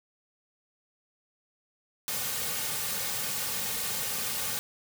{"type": "noise with comb filter", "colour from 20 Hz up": "white", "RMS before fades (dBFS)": -32, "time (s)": [2.08, 4.59], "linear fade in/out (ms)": 0, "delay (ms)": 3, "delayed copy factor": -0.8, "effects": []}